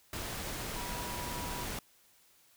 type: tone in noise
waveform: sine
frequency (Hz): 970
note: B5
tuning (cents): -31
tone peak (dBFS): -43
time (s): 0.76-1.64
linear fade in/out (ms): 2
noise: pink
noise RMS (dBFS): -39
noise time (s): 0.13-1.79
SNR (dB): -7
effects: white hiss -65 dBFS RMS until 2.56 s